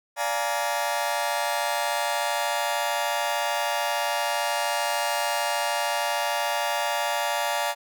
sawtooth chord, Bb dominant seventh, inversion first, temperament just, 582.7 / 699.2 / 839.1 / 932.3 Hz, D5 / F5 / Ab5 / Bb5, -14 / +2 / +18 / 0 cents, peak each -26 dBFS, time 0.16-7.75 s, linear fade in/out 50 ms, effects none

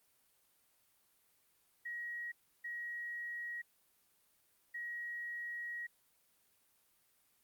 sine tone bursts at uneven times, 1900 Hz, A#6, 33 cents sharp, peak -40 dBFS, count 3, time 1.85-2.32 / 2.64-3.62 / 4.74-5.87 s, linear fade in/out 10 ms, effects white hiss -73 dBFS RMS until 7.43 s + Opus 32 kbps

